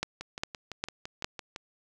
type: two click trains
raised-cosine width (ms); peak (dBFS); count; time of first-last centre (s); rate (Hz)
0.2; -12 / -21; 4 / 9; 0.03-1.245 / 0.21-1.561; 2.47 / 5.92
effects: none